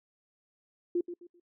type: tone with echo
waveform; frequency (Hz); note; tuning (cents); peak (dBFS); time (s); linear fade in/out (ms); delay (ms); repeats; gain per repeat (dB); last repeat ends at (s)
sine; 349.2; F4; 0; -25; 0.95-1.01; 5; 130; 3; -11; 1.4
effects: noise-tail reverb RT60 0.1 s tail -26 dB re dry